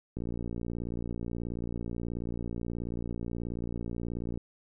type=click train; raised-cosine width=3 ms; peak=-23 dBFS; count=247; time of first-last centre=0.17-4.375 s; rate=58.5 Hz; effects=none